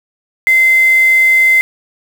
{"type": "tone with quantisation", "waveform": "sine", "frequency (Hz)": 2069, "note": "C7", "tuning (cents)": -20, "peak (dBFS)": -6, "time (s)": [0.47, 1.61], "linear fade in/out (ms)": 0, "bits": 4, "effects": []}